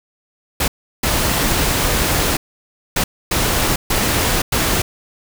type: noise bursts at uneven times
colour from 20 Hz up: pink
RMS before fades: -17 dBFS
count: 6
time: 0.6-0.68 / 1.03-2.37 / 2.96-3.04 / 3.31-3.76 / 3.9-4.42 / 4.52-4.82 s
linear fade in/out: 5 ms
effects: none